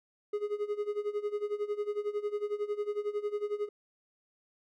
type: tone with tremolo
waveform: triangle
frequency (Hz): 415.3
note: G#4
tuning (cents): 0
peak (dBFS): -26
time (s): 0.33-3.69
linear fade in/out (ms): 5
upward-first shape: sine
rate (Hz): 11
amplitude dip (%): 85
effects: none